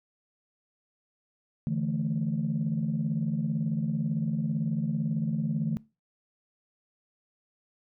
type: chord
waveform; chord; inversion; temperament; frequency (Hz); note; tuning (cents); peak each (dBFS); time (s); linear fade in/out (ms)
sine; D suspended second; none; equal; 146.83 / 164.81 / 220; D3 / E3 / A3; 0 / 0 / 0; -30; 1.67-5.77; 0
effects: noise-tail reverb RT60 0.3 s tail -22 dB re dry + tanh soft clip ceiling -19 dBFS